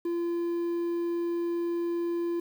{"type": "tone with quantisation", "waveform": "triangle", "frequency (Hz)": 342.2, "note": "F4", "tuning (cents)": -35, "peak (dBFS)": -25, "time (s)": [0.05, 2.4], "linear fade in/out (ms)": 5, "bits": 9, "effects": []}